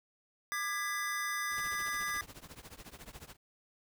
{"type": "chord", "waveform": "square", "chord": "G# diminished", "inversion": "second", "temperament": "just", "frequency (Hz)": [1196.1, 1661.2, 1993.5], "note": ["D6", "G#6", "B6"], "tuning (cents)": [31, 0, 16], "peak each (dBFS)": -39, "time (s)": [0.52, 2.21], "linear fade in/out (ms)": 0}
{"type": "noise with tremolo", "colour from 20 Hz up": "pink", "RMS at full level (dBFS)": -47, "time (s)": [1.5, 3.37], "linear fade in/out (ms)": 50, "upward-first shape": "triangle", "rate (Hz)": 14, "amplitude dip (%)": 95}
{"effects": []}